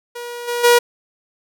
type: tone with level steps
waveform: sawtooth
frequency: 480 Hz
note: B4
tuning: 49 cents flat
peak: -24 / -16 / -5 dBFS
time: 0.15-0.79 s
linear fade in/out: 10 ms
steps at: 0.47 / 0.63 s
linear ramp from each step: 20 ms
effects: none